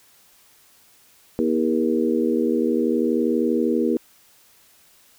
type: harmonic tone with a mistuned harmonic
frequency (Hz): 80.4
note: E2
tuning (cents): -43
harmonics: 3 / 4 / 5 / 6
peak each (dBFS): -22 / -23 / -24 / -25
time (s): 1.39-3.97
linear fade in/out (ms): 0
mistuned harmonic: 6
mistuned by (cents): -29
effects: white hiss -55 dBFS RMS until 5.18 s